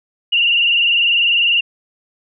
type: tone with vibrato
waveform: sine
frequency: 2809 Hz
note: F7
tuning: 9 cents sharp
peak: -11 dBFS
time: 0.32-1.61 s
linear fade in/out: 10 ms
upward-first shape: sine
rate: 20 Hz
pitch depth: 60 cents each way
effects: none